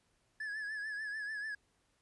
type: tone with vibrato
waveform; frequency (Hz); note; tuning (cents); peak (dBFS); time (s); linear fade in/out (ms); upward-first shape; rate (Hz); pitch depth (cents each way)
triangle; 1707; G#6; +47; -36; 0.4-1.55; 5; triangle; 6.8; 75
effects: pink hiss -75 dBFS RMS until 2.01 s + resampled to 24000 Hz